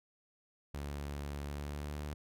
sawtooth tone with pitch glide, 71.7 to 74.01 Hz, D2 to D2, -41 to +14 cents, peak -35 dBFS, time 0.74-2.14 s, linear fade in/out 5 ms, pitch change +55 cents, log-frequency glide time 1.43-2 s, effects none

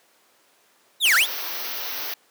45% pulse linear two-way sweep, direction down then up, 3951 to 1318.5 to 3924 Hz, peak -15 dBFS, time 1-1.27 s, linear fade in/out 50 ms, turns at 1.15 s
white band-stop noise, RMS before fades -30 dBFS, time 1.05-2.14 s, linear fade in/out 5 ms, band 6100 to 12000 Hz, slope 96 dB/octave
effects pink hiss -59 dBFS RMS until 2.3 s + high-pass 400 Hz 12 dB/octave

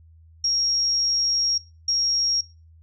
sine tone bursts at uneven times, 5588 Hz, F8, in tune, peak -19 dBFS, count 2, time 0.44-1.58 / 1.88-2.41 s, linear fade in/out 5 ms, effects noise-tail reverb RT60 0.3 s tail -21 dB re dry + added 81 Hz sine -48 dBFS peak until 2.82 s

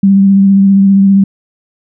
sine tone with vibrato, 196 Hz, G3, in tune, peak -3 dBFS, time 0.03-1.24 s, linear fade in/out 5 ms, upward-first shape triangle, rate 15 Hz, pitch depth 24 cents each way, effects none

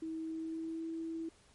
sine tone with pitch glide, 321.4 to 326.8 Hz, E4 to E4, -44 to -15 cents, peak -37 dBFS, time 0.02-1.29 s, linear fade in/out 5 ms, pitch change +29 cents, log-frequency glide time 0.29-0.87 s, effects pink hiss -65 dBFS RMS until 1.54 s + MP3 48 kbps

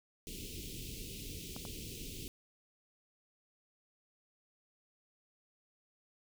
pink band-stop noise, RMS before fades -45 dBFS, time 0.27-2.28 s, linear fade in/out 0 ms, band 450 to 2500 Hz, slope 48 dB/octave
clicks, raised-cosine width 1 ms, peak -32 dBFS, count 2, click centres 1.564 / 1.652 s
effects none

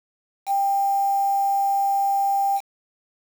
sine tone with quantisation, 792 Hz, G5, 18 cents sharp, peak -18 dBFS, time 0.46-2.61 s, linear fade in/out 50 ms, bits 6, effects none

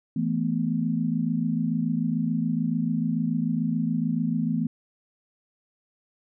sine chord, E suspended fourth, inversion none, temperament equal, 164.81 / 220 / 246.9 Hz, E3 / A3 / B3, 0 / 0 / 0 cents, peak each -27 dBFS, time 0.16-4.67 s, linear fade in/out 5 ms, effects none

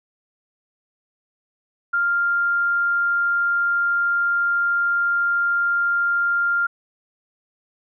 sine tone, 1396.9 Hz, F6, in tune, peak -17 dBFS, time 1.93-6.67 s, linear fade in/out 10 ms, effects none

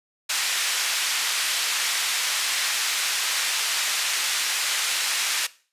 pink band-pass noise, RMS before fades -25 dBFS, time 0.29-5.47 s, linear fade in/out 10 ms, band 1900 to 9400 Hz, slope 12 dB/octave, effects noise-tail reverb RT60 0.4 s tail -19 dB re dry + resampled to 32000 Hz

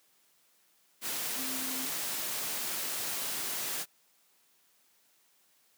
sine tone in noise, 260.6 Hz, C4, 7 cents flat, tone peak -41 dBFS, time 1.35-1.89 s, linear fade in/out 50 ms, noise white, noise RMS -35 dBFS, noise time 1.01-3.86 s, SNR -9 dB, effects white hiss -68 dBFS RMS until 5.77 s + high-pass 150 Hz 12 dB/octave

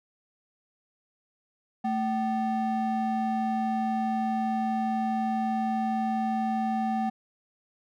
triangle ring-modulated tone, 493.9 Hz, B4, in tune, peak -20 dBFS, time 1.84-7.1 s, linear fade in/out 10 ms, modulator 272 Hz, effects none

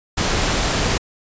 pink noise, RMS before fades -19 dBFS, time 0.17-0.98 s, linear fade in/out 10 ms, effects resampled to 16000 Hz

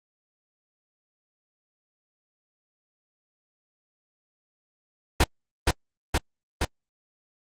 pink noise with echo, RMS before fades -17 dBFS, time 5.2-5.24 s, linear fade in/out 5 ms, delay 470 ms, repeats 3, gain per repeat -2 dB, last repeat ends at 6.65 s, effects low-pass 8000 Hz 12 dB/octave + Opus 32 kbps

